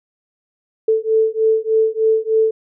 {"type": "beating tone pair", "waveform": "sine", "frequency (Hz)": [440, 443.3], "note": ["A4", "A4"], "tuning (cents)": [0, 13], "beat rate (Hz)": 3.3, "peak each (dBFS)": -16, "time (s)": [0.88, 2.51], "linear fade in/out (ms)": 5, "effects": []}